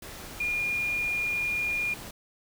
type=tone in noise; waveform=sine; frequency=2423 Hz; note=D#7; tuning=47 cents flat; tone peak=-26 dBFS; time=0.4-1.94 s; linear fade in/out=5 ms; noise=pink; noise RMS=-42 dBFS; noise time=0.02-2.11 s; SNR=+13 dB; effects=none